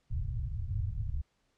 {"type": "low-pass noise", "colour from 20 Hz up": "white", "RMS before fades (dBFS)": -34, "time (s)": [0.1, 1.22], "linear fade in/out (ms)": 10, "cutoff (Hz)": 120, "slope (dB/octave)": 48, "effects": ["pink hiss -75 dBFS RMS until 1.57 s", "low-pass 7000 Hz 12 dB/octave"]}